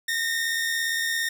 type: tone pair together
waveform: sawtooth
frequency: 1829.6 / 1907 Hz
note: A#6 / A#6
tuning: -33 / +39 cents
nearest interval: minor second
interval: 72 cents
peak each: -21 / -30 dBFS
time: 0.08-1.29 s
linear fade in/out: 5 ms
effects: none